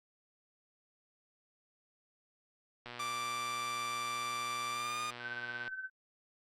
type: click train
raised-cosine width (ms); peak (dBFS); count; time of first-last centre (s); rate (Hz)
0.3; -29; 342; 2.86-5.678; 121
type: tone with pitch glide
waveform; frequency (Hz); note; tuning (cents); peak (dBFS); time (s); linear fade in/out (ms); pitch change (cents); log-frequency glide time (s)
sawtooth; 1174.7 to 1218.2; D6 to D#6; 0 to -37; -32; 2.99-5.11; 10; +63; 4.71-5
type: tone with tremolo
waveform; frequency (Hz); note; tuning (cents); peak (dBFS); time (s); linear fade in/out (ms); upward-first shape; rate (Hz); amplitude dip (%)
sine; 1531; G6; -41; -36; 5.19-5.9; 50; triangle; 17; 70
effects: low-pass 10000 Hz 12 dB/octave + Opus 48 kbps